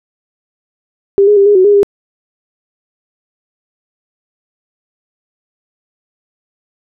sine tone with pitch steps, 397 / 415.4 / 397 / 412.3 / 372.4 / 410.2 / 403.1 Hz, G4 / G#4 / G4 / G#4 / F#4 / G#4 / G4, +22 / 0 / +22 / -13 / +11 / -21 / +48 cents, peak -4 dBFS, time 1.18-1.831 s, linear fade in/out 0 ms, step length 93 ms, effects none

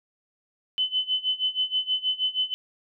sine tone with tremolo, 3028 Hz, F#7, 39 cents sharp, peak -20 dBFS, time 0.78-2.54 s, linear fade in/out 0 ms, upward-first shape sine, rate 6.3 Hz, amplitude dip 90%, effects none

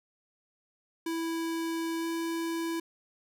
square tone with pitch glide, 329.6 to 331.5 Hz, E4 to E4, 0 to +10 cents, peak -31 dBFS, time 1.06-2.8 s, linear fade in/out 5 ms, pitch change +10 cents, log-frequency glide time 2-2.05 s, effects none

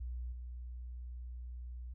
sine tone with level steps, 60.9 Hz, B1, 24 cents flat, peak -38 / -42 dBFS, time 0-1.94 s, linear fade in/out 10 ms, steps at 0.32 s, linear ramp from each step 5 ms, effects none

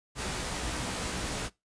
pink noise with comb filter, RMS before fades -34 dBFS, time 0.15-1.5 s, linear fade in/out 50 ms, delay 16 ms, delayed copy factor +0.6, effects noise-tail reverb RT60 0.2 s tail -21 dB re dry + resampled to 22050 Hz

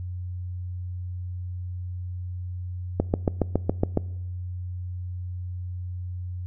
click train, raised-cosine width 2 ms, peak -7 dBFS, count 8, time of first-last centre 3-3.974 s, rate 7.19 Hz, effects noise-tail reverb RT60 1.0 s tail -22 dB re dry + added 90 Hz sine -30 dBFS peak until 6.46 s

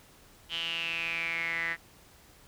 sawtooth tone with band-pass filter sweep, 166.8 Hz, E3, 21 cents sharp, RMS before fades -33 dBFS, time 0.49-1.77 s, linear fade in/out 50 ms, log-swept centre 3100 to 1900 Hz, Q 9.7, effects pink hiss -57 dBFS RMS until 2.47 s

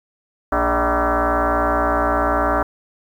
sine tone with frequency modulation, 293.7 Hz, D4, in tune, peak -15 dBFS, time 0.52-2.63 s, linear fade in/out 5 ms, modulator 176 Hz, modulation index 6.8, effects 8-bit

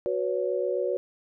sine chord, F# suspended fourth, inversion none, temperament equal with one note detuned, 370 / 493.9 / 561.5 Hz, F#4 / B4 / C#5, 0 / 0 / +22 cents, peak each -29 dBFS, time 0.06-0.97 s, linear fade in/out 0 ms, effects none

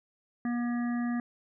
harmonic tone, 240 Hz, B3, 49 cents flat, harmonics 1 / 3 / 5 / 7 / 8, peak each -28 / -42 / -45 / -44 / -47 dBFS, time 0.45-1.2 s, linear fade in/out 2 ms, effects none

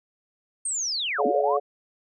sine linear two-way sweep, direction down then up, 8730 to 220 to 1152 Hz, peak -25 dBFS, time 0.65-1.57 s, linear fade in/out 5 ms, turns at 1.26 s
harmonic tone, 142.5 Hz, C#3, 48 cents sharp, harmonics 3 / 4 / 5, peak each -25 / -25 / -25 dBFS, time 1.18-1.6 s, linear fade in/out 20 ms
effects none

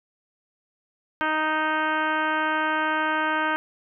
harmonic tone with a mistuned harmonic, 311.1 Hz, D#4, in tune, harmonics 1 / 2 / 3 / 4 / 5 / 6 / 7 / 8 / 9 / 10, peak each -31 / -32 / -27 / -29 / -26 / -36 / -37 / -40 / -41 / -40 dBFS, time 1.21-3.56 s, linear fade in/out 0 ms, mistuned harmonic 9, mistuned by -23 cents, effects none

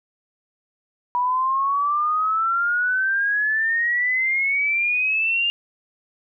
sine exponential sweep, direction up, 972 to 2823 Hz, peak -18 dBFS, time 1.15-5.5 s, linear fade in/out 0 ms, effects none

